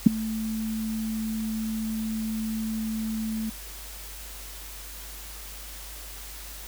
sine tone with ADSR envelope, 220 Hz, A3, in tune, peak -5 dBFS, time 0.06-3.5 s, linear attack 8 ms, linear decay 8 ms, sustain -22 dB, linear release 8 ms, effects added 50 Hz sine -42 dBFS peak until 6.67 s + white hiss -42 dBFS RMS until 6.67 s

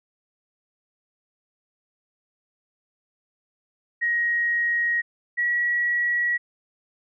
sine tone pair in turn, 1887 / 1923.3 Hz, A#6 / B6, +21 / -46 cents, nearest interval unison, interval 33 cents, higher second, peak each -20 dBFS, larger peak neither, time 4.01-5.02 / 5.37-6.38 s, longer neither, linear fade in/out 20 ms, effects none

